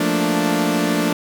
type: chord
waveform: sawtooth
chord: Bb major seventh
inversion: second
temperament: equal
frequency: 174.61 / 220 / 233.1 / 293.7 Hz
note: F3 / A3 / Bb3 / D4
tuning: 0 / 0 / 0 / 0 cents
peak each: -19 / -19 / -21 / -16 dBFS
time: 0-1.13 s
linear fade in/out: 5 ms
effects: none